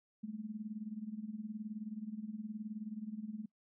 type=tone with tremolo; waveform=sine; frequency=214.6 Hz; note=A3; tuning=43 cents flat; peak=-37 dBFS; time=0.23-3.46 s; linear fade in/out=10 ms; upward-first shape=sine; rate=19 Hz; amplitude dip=80%; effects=noise-tail reverb RT60 0.1 s tail -25 dB re dry